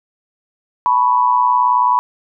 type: tone with amplitude modulation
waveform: sine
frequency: 987.8 Hz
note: B5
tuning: in tune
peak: -7 dBFS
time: 0.86-1.99 s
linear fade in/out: 0 ms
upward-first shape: sine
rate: 119 Hz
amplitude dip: 75%
effects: none